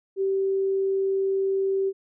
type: tone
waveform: sine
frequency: 387.6 Hz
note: G4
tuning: 20 cents flat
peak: -21 dBFS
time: 0.16-1.93 s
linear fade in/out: 50 ms
effects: none